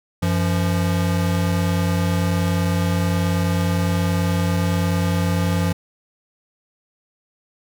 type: tone pair together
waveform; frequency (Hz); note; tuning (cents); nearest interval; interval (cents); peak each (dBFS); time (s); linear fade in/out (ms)
square; 93.35 / 172.1; F#2 / F3; +16 / -25; major seventh; 1059; -21; 0.22-5.73; 10
effects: none